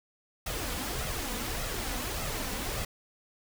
pink noise with flanger, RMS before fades -34 dBFS, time 0.46-2.85 s, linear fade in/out 5 ms, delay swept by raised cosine 1.5 to 4.1 ms, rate 1.7 Hz, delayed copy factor +0.5, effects none

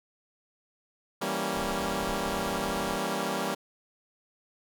10% pulse chord, E diminished seventh, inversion none, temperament equal, 164.81 / 196 / 233.1 / 277.2 Hz, E3 / G3 / Bb3 / Db4, 0 / 0 / 0 / 0 cents, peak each -29 / -24 / -26 / -27 dBFS, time 1.21-3.55 s, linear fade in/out 10 ms
brown noise with tremolo, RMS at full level -42 dBFS, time 1.52-2.99 s, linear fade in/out 50 ms, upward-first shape triangle, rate 2.6 Hz, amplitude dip 25%
effects none

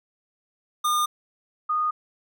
square / sine tone pair in turn, 1213 / 1232.1 Hz, D#6 / D#6, -44 / -17 cents, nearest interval unison, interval 27 cents, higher second, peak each -21 dBFS, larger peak neither, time 0.84-1.06 / 1.69-1.91 s, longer neither, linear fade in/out 10 ms, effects none

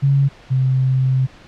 sine tone pair in turn, 138.59 / 130.81 Hz, C#3 / C3, 0 / 0 cents, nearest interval minor second, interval 100 cents, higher first, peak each -11 / -13 dBFS, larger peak first, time 0.02-0.29 / 0.5-1.27 s, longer second, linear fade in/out 20 ms, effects pink hiss -44 dBFS RMS until 1.47 s + low-pass 4000 Hz 12 dB/octave

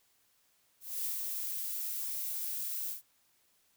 violet noise with ADSR envelope, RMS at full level -34 dBFS, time 0.8-3.02 s, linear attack 250 ms, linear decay 100 ms, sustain -3 dB, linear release 130 ms, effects white hiss -71 dBFS RMS until 3.76 s

